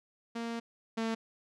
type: tone pair in turn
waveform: sawtooth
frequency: 231.9 / 225.4 Hz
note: A#3 / A3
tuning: -9 / +42 cents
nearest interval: unison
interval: 49 cents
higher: first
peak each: -31 / -27 dBFS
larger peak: second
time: 0.35-0.6 / 0.97-1.15 s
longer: first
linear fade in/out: 10 ms
effects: low-pass 6000 Hz 12 dB/octave